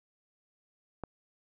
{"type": "click", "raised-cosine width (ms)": 1, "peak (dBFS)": -23, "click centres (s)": 1.037, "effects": []}